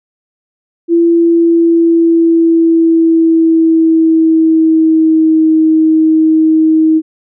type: tone with pitch glide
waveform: sine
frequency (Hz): 337.6 to 316.8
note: E4 to D#4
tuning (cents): +41 to +31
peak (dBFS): -5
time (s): 0.88-7.02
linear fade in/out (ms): 50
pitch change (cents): -110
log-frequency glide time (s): 1.05-5.5
effects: none